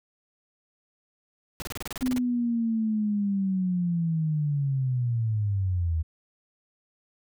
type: noise bursts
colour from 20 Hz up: pink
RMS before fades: -35 dBFS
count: 12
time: 1.6-2.182 s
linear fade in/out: 0 ms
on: 21 ms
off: 30 ms
type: linear sweep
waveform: sine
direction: down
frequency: 257 to 77.78 Hz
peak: -23 dBFS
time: 2.01-6.03 s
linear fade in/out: 20 ms
effects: none